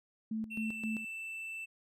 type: tone with tremolo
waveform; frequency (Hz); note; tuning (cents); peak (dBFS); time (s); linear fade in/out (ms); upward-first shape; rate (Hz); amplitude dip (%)
sine; 220; A3; 0; -33; 0.31-1.05; 5; square; 3.8; 75
type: tone with pitch glide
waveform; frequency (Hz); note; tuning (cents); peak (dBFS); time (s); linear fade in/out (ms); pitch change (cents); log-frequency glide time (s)
triangle; 2700 to 2657; E7 to E7; +41 to +13; -38; 0.5-1.66; 20; -28; 0.61-0.81
effects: none